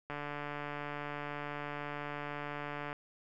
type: click train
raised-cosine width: 0.5 ms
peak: -25 dBFS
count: 414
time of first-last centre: 0.1-2.929 s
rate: 146 Hz
effects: none